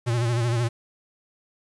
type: tone with vibrato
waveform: square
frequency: 118.5 Hz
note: A#2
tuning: 29 cents sharp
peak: -22 dBFS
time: 0.06-0.69 s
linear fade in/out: 20 ms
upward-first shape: sine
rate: 13 Hz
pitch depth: 66 cents each way
effects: resampled to 22050 Hz + 8-bit